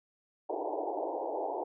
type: band-pass noise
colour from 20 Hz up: white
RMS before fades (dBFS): -35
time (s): 0.49-1.64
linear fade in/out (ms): 10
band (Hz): 300 to 910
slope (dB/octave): 96
effects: none